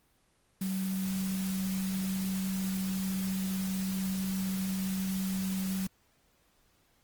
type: tone in noise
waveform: sine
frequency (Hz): 190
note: F#3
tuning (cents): +46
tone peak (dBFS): -30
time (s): 0.61-5.87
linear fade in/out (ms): 5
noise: white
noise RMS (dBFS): -42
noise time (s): 0.61-5.87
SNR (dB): +9
effects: pink hiss -69 dBFS RMS until 7.03 s + Opus 24 kbps